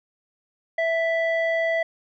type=tone with low-pass filter; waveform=square; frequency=659.3 Hz; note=E5; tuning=in tune; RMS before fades=-23 dBFS; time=0.78-1.83 s; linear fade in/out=5 ms; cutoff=1900 Hz; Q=2.3; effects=none